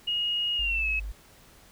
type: tone with pitch glide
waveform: sine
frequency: 2873 to 2574 Hz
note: F7 to E7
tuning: +48 to -42 cents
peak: -25 dBFS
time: 0.07-1 s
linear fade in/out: 10 ms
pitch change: -190 cents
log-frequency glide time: 0.56-0.88 s
type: tone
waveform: sine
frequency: 50.3 Hz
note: G1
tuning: 45 cents sharp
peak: -32 dBFS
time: 0.59-1.12 s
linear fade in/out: 5 ms
effects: pink hiss -55 dBFS RMS until 1.71 s